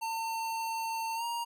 square tone with pitch glide, 903 to 939.2 Hz, A5 to A#5, +45 to +13 cents, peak -33 dBFS, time 0.01-1.45 s, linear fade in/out 20 ms, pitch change +68 cents, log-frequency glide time 1.15-1.24 s, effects none

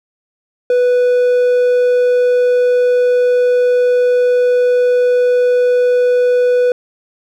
triangle tone, 493.9 Hz, B4, in tune, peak -7 dBFS, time 0.7-6.72 s, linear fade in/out 2 ms, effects none

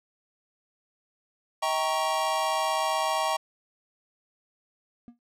square chord, Eb dominant seventh, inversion none, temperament equal with one note detuned, 636.4 / 784 / 932.3 / 1108.7 Hz, Eb5 / G5 / Bb5 / Db6, +39 / 0 / 0 / 0 cents, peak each -31 dBFS, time 1.62-3.37 s, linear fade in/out 10 ms
triangle tone with exponential decay, 238.4 Hz, A#3, 39 cents sharp, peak -37 dBFS, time 5.08-5.19 s, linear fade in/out 0 ms, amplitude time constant 23 ms
effects low-pass 11000 Hz 12 dB/octave

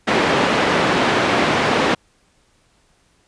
pink band-pass noise, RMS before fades -17 dBFS, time 0.07-1.95 s, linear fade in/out 10 ms, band 220 to 2700 Hz, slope 12 dB/octave, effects pink hiss -59 dBFS RMS until 3.27 s + resampled to 22050 Hz

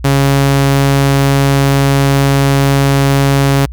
sawtooth tone, 138.3 Hz, C#3, 4 cents flat, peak -4 dBFS, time 0.04-3.66 s, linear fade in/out 10 ms, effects added 60 Hz sine -23 dBFS peak until 3.72 s

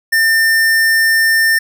square tone, 1800 Hz, A6, 39 cents sharp, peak -10 dBFS, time 0.12-1.59 s, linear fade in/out 10 ms, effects none

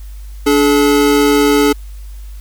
square tone pair together, 290 / 427.4 Hz, D4 / G#4, -22 / +50 cents, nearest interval perfect fifth, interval 672 cents, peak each -12 dBFS, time 0.46-1.73 s, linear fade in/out 10 ms, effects added 50 Hz sine -27 dBFS peak until 2.4 s + white hiss -47 dBFS RMS until 2.4 s

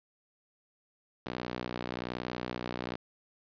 sawtooth tone with high-pass filter, 61.1 Hz, B1, 18 cents flat, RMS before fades -38 dBFS, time 1.26-2.97 s, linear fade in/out 0 ms, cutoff 220 Hz, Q 0.77, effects resampled to 11025 Hz + 9-bit

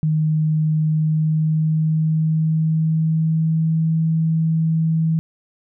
sine tone with pitch glide, 155.6 to 161.18 Hz, D#3 to E3, 0 to -39 cents, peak -15 dBFS, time 0.03-5.19 s, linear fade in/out 0 ms, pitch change +61 cents, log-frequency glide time 0.83-3.96 s, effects none

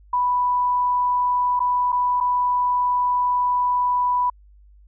sine tone with dropouts, 987.8 Hz, B5, in tune, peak -17 dBFS, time 0.13-4.3 s, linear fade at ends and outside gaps 5 ms, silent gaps 1.594-1.602 / 1.921-1.926 / 2.203-2.208 s, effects added 50 Hz sine -47 dBFS peak until 4.87 s

